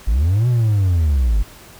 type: linear two-way sweep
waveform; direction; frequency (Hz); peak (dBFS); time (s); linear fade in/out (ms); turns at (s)
triangle; up then down; 46.63 to 125.4 to 46.63; -10; 0.07-1.43; 10; 0.48
effects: tanh soft clip ceiling -6 dBFS + pink hiss -42 dBFS RMS until 1.79 s